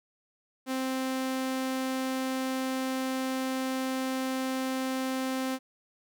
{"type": "tone", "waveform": "sawtooth", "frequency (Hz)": 261.6, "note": "C4", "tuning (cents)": 0, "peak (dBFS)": -25, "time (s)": [0.66, 5.59], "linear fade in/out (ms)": 50, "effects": []}